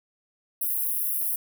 white high-pass noise, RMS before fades -27 dBFS, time 0.61-1.36 s, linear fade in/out 5 ms, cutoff 9900 Hz, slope 96 dB/octave, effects none

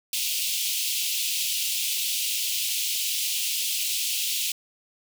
pink high-pass noise, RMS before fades -27 dBFS, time 0.13-4.52 s, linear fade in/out 2 ms, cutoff 2600 Hz, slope 48 dB/octave, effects none

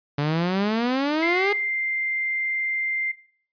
sawtooth exponential sweep, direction up, 141.8 to 415.3 Hz, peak -17 dBFS, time 0.18-1.53 s, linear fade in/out 5 ms
sine tone, 2093 Hz, C7, in tune, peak -22 dBFS, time 1.22-3.12 s, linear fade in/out 10 ms
effects noise-tail reverb RT60 0.5 s tail -19 dB re dry + resampled to 11025 Hz

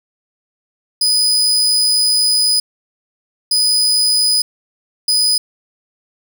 35% pulse tone bursts at uneven times, 4978 Hz, D#8, in tune, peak -10 dBFS, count 3, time 1.01-2.6 / 3.51-4.42 / 5.08-5.38 s, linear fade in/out 5 ms, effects none

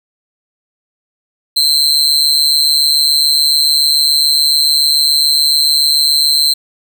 40% pulse tone with amplitude modulation, 4112 Hz, C8, 31 cents flat, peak -4 dBFS, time 1.56-6.54 s, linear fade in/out 10 ms, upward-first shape sine, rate 147 Hz, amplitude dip 85%, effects none

